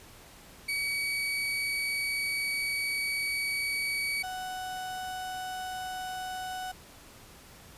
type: tone pair in turn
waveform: 35% pulse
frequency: 2266 / 743.2 Hz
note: C#7 / F#5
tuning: +37 / +7 cents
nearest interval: octave + perfect fifth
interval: 1930 cents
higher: first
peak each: -27 / -33 dBFS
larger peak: first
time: 0.68-4.23 / 4.23-6.72 s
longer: first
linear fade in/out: 10 ms
effects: pink hiss -52 dBFS RMS until 7.77 s + resampled to 32000 Hz